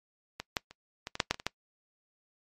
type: clicks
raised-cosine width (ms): 0.2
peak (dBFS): -18 / -10 / -30 / -19 / -19 / -6 / -8 / -21 / -24 / -11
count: 10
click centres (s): 0.4 / 0.568 / 0.71 / 1.071 / 1.154 / 1.202 / 1.31 / 1.344 / 1.399 / 1.466
effects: noise-tail reverb RT60 0.1 s tail -23 dB re dry + MP3 64 kbps